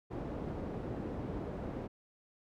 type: low-pass noise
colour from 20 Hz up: white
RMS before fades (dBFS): -40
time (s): 0.1-1.88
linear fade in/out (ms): 20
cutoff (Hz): 380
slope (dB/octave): 12
effects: none